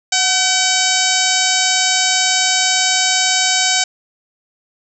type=harmonic tone with a mistuned harmonic; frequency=762 Hz; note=G5; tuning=49 cents flat; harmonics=1 / 2 / 3 / 4 / 5 / 6 / 7 / 8 / 9 / 10; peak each=-22 / -22 / -22 / -22 / -22 / -22 / -22 / -22 / -22 / -22 dBFS; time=0.12-3.84 s; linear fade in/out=5 ms; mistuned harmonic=1; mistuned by=-55 cents; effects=none